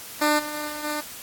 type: tone with level steps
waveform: 10% pulse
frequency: 299.5 Hz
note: D4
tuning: 34 cents sharp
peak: -10 / -23 / -21 / -24 / -18 dBFS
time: 0.21-1.01 s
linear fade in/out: 10 ms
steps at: 0.38 / 0.53 / 0.68 / 0.83 s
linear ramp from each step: 20 ms
effects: white hiss -39 dBFS RMS until 1.22 s + AAC 64 kbps